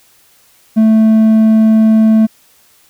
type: tone with hard clipping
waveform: sine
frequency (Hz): 220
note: A3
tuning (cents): 0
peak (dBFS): -6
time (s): 0.76-2.27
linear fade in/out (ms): 20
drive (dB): 3
effects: white hiss -49 dBFS RMS until 2.89 s